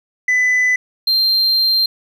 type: tone pair in turn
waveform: sine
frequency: 2000 / 4167 Hz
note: B6 / C8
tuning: +21 / -8 cents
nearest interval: octave + minor second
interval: 1271 cents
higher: second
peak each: -9 dBFS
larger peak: neither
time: 0.28-0.76 / 1.07-1.86 s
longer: second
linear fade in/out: 5 ms
effects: tanh soft clip ceiling -11 dBFS + 8-bit